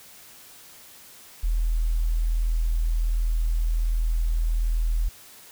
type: tone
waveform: sine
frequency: 40.66 Hz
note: E1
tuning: 23 cents flat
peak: -20 dBFS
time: 1.43-5.09 s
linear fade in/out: 10 ms
effects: white hiss -48 dBFS RMS until 5.51 s